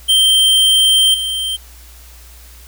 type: tone with level steps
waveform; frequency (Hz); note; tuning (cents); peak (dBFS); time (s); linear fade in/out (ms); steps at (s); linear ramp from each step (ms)
square; 3139; G7; +2; -9 / -18; 0.08-1.57; 20; 1.14; 2
effects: added 60 Hz sine -38 dBFS peak until 2.67 s + white hiss -43 dBFS RMS until 2.67 s